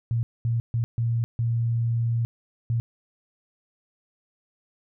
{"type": "tone bursts at uneven times", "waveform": "sine", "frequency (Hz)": 116.54, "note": "A#2", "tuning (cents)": 0, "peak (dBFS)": -21, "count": 6, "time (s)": [[0.11, 0.23], [0.45, 0.6], [0.74, 0.84], [0.98, 1.24], [1.39, 2.25], [2.7, 2.8]], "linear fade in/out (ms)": 0, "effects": []}